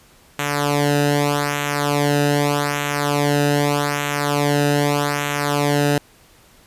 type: tone with flanger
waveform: sawtooth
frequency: 144.9 Hz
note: D3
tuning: 23 cents flat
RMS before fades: -19 dBFS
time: 0.39-5.98 s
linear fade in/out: 2 ms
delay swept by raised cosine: 0.2 to 0.91 ms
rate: 0.82 Hz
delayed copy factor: -0.8
effects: pink hiss -51 dBFS RMS until 6.66 s + resampled to 32000 Hz